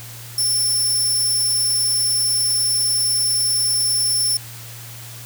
15% pulse tone, 5390 Hz, E8, 38 cents sharp, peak -11 dBFS, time 0.38-4.37 s, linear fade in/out 2 ms, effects added 117 Hz sine -37 dBFS peak until 5.25 s + white hiss -38 dBFS RMS until 5.25 s

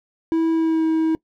triangle tone with pitch glide, 326.2 to 320.4 Hz, E4 to E4, -18 to -49 cents, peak -14 dBFS, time 0.32-1.15 s, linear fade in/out 0 ms, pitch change -31 cents, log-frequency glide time 0.51-0.85 s, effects noise-tail reverb RT60 0.1 s tail -22 dB re dry

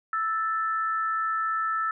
sine tone pair together, 1318.5 / 1762.6 Hz, E6 / A6, 0 / +3 cents, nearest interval perfect fourth, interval 503 cents, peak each -25 / -32 dBFS, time 0.13-1.91 s, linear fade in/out 2 ms, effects none

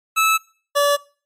25% pulse tone pair in turn, 1306 / 574.6 Hz, E6 / D5, -17 / -38 cents, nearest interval octave + major second, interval 1421 cents, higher first, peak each -10 dBFS, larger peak neither, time 0.16-0.38 / 0.75-0.97 s, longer neither, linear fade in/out 20 ms, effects noise-tail reverb RT60 0.4 s tail -22 dB re dry + MP3 64 kbps

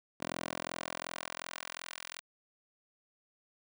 10% pulse tone with high-pass filter sweep, 42.72 Hz, F1, 37 cents flat, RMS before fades -42 dBFS, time 0.2-2.21 s, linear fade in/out 10 ms, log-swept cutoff 310 to 2000 Hz, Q 0.7, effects none

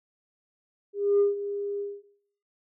sine tone with ADSR envelope, 404.7 Hz, G#4, 45 cents flat, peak -16 dBFS, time 0.93-2.04 s, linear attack 270 ms, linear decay 150 ms, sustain -12 dB, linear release 240 ms, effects noise-tail reverb RT60 0.8 s tail -21 dB re dry + tanh soft clip ceiling -15 dBFS

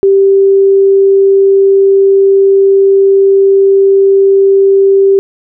sine tone, 391.4 Hz, G4, 3 cents flat, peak -3 dBFS, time 0.03-5.19 s, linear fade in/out 0 ms, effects none

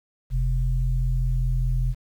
sine tone pair together, 42.51 / 127.4 Hz, F1 / C3, -46 / -46 cents, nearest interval octave + perfect fifth, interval 1900 cents, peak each -21 / -25 dBFS, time 0.3-1.95 s, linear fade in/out 50 ms, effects 9-bit

